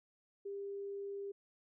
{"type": "tone", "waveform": "sine", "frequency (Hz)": 399.1, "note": "G4", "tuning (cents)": 31, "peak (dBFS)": -40, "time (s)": [0.45, 1.32], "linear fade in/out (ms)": 10, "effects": []}